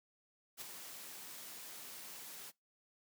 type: noise with ADSR envelope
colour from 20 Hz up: white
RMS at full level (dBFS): -44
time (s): 0.57-2.52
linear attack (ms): 43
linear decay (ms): 15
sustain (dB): -6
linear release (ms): 34
effects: noise-tail reverb RT60 0.2 s tail -24 dB re dry + high-pass 150 Hz 12 dB/octave